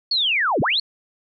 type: linear two-way sweep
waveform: sine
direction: down then up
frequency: 4485 to 97.4 to 4485 Hz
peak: -17 dBFS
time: 0.11-0.8 s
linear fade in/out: 5 ms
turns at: 0.61 s
effects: none